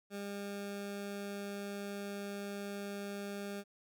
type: tone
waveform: 20% pulse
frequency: 201.3 Hz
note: G3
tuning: 46 cents sharp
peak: -35 dBFS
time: 0.1-3.64 s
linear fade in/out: 50 ms
effects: none